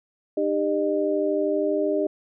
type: tone cluster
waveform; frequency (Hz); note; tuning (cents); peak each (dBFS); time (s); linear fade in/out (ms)
sine; 304.5 / 397.3 / 609; D#4 / G4 / D#5; -37 / +23 / -37; -26 / -24 / -25; 0.37-2.07; 5
effects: none